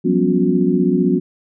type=tone cluster; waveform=sine; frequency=177 / 192.5 / 245.2 / 278 / 362 Hz; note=F3 / G3 / B3 / C#4 / F#4; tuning=+23 / -31 / -12 / +5 / -38 cents; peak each=-19 dBFS; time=0.04-1.2 s; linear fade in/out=20 ms; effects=none